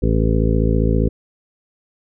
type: harmonic tone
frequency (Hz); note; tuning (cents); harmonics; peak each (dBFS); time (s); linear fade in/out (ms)
55; A1; 0; 1 / 2 / 3 / 4 / 5 / 7 / 8 / 9; -17 / -20 / -22 / -23 / -24 / -25 / -26 / -27; 0.02-1.09; 10
effects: none